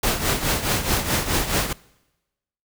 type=noise with tremolo; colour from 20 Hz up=pink; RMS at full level=-19 dBFS; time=0.03-1.73 s; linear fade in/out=5 ms; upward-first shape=triangle; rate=4.7 Hz; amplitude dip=75%; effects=noise-tail reverb RT60 1.0 s tail -23 dB re dry